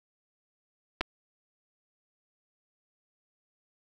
clicks, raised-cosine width 0.3 ms, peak -13 dBFS, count 2, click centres 1.009 / 1.012 s, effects none

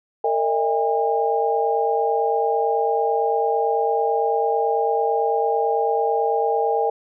sine tone cluster, 455.8 / 605 / 654 / 809 Hz, A#4 / D#5 / E5 / G#5, -39 / -49 / -14 / -46 cents, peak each -21 / -28 / -27 / -21 dBFS, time 0.24-6.9 s, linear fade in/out 5 ms, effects none

